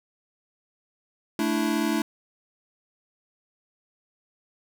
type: chord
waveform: square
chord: A suspended fourth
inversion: none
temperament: equal with one note detuned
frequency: 220 / 293.7 / 331 Hz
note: A3 / D4 / E4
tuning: 0 / 0 / +7 cents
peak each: -28 dBFS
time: 1.39-2.02 s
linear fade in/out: 2 ms
effects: none